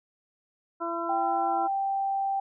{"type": "harmonic tone", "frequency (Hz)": 337.3, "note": "E4", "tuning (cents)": 40, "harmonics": [1, 2, 3, 4], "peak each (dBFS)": [-34, -34, -34, -34], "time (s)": [0.8, 1.68], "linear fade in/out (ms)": 20}
{"type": "tone", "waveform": "sine", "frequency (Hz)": 784, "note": "G5", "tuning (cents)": 0, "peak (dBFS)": -25, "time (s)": [1.09, 2.4], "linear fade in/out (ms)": 5}
{"effects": []}